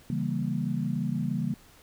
sine chord, C# diminished seventh, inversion none, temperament equal, 138.59 / 164.81 / 196 / 233.1 Hz, C#3 / E3 / G3 / Bb3, 0 / 0 / 0 / 0 cents, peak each -32 dBFS, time 0.1-1.54 s, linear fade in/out 2 ms, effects pink hiss -56 dBFS RMS until 1.82 s

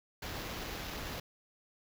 pink noise with sample-and-hold, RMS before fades -41 dBFS, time 0.22-1.2 s, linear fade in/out 5 ms, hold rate 8820 Hz, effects none

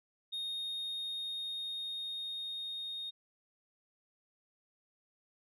sine tone with level ramp, 3705 Hz, A#7, 11 cents flat, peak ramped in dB -33 to -37 dBFS, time 0.32-3.11 s, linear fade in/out 20 ms, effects tanh soft clip ceiling -35 dBFS

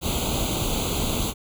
pink noise with comb filter, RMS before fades -25 dBFS, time 0.01-1.34 s, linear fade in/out 50 ms, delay 0.28 ms, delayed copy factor +0.95, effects none

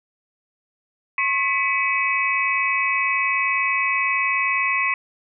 sine tone cluster, 1079 / 1989 / 2267 / 2560 Hz, C#6 / B6 / C#7 / D#7, -47 / +12 / +38 / +49 cents, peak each -24 dBFS, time 1.18-4.94 s, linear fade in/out 2 ms, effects none

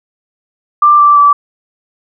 sine tone with pitch steps, 1183 / 1170.1 / 1157.3 Hz, D6 / D6 / D6, +12 / -7 / -26 cents, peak -3 dBFS, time 0.82-1.33 s, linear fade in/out 5 ms, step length 170 ms, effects none

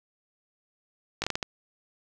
slowing click train, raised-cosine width 0.2 ms, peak -11 dBFS, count 6, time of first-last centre 1.22-1.428 s, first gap 19 ms, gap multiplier 1.4, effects none

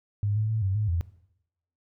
sine tone with pitch steps, 102.8 / 108 / 110.3 / 96 / 106.5 / 85.1 Hz, G#2 / A2 / A2 / G2 / G#2 / F2, -17 / -32 / +5 / -36 / +44 / -44 cents, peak -23 dBFS, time 0.23-1.01 s, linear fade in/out 0 ms, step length 130 ms, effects noise-tail reverb RT60 0.8 s tail -19 dB re dry

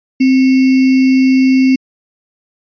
sine tone with sample-and-hold, 261.6 Hz, C4, in tune, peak -6 dBFS, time 0.2-1.76 s, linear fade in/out 10 ms, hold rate 2450 Hz, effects resampled to 11025 Hz

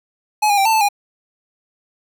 square tone with pitch steps, 848 / 815 / 783 / 891 / 877 / 816 Hz, G#5 / G#5 / G5 / A5 / A5 / G#5, +36 / -33 / -2 / +22 / -6 / -31 cents, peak -13 dBFS, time 0.42-0.888 s, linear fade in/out 10 ms, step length 78 ms, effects none

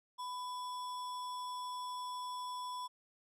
sine tone with sample-and-hold, 996 Hz, B5, 14 cents sharp, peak -39 dBFS, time 0.18-2.88 s, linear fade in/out 20 ms, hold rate 4410 Hz, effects low-pass 9000 Hz 12 dB/octave

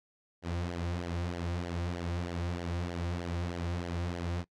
sawtooth tone with flanger, 86.7 Hz, F2, 12 cents flat, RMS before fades -35 dBFS, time 0.42-4.45 s, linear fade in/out 50 ms, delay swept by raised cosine 0.78 to 4.68 ms, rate 3.2 Hz, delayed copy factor -0.65, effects noise-tail reverb RT60 0.1 s tail -23 dB re dry + low-pass 6000 Hz 12 dB/octave

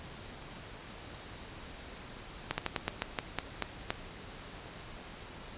slowing click train, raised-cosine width 0.3 ms, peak -14 dBFS, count 10, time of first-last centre 2.51-3.905 s, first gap 70 ms, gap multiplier 1.19, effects pink hiss -47 dBFS RMS until 5.57 s + resampled to 8000 Hz

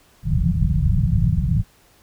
white low-pass noise, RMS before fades -18 dBFS, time 0.23-1.64 s, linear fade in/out 50 ms, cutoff 180 Hz, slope 96 dB/octave, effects pink hiss -55 dBFS RMS until 2.02 s

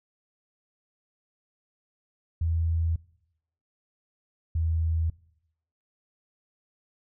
sine tone pair in turn, 82.41 / 81.37 Hz, E2 / E2, 0 / -22 cents, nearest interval unison, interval 22 cents, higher first, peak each -23 dBFS, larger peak neither, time 2.41-2.96 / 4.55-5.1 s, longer neither, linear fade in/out 5 ms, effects noise-tail reverb RT60 0.8 s tail -22 dB re dry

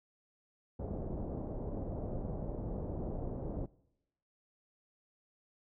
pink low-pass noise, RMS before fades -39 dBFS, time 0.79-3.66 s, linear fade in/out 5 ms, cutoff 650 Hz, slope 24 dB/octave, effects noise-tail reverb RT60 0.9 s tail -23 dB re dry

